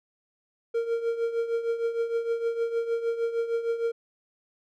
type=tone with tremolo; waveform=triangle; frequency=462.9 Hz; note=A#4; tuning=12 cents flat; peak=-20 dBFS; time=0.74-3.92 s; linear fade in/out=10 ms; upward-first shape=triangle; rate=6.5 Hz; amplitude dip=75%; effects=none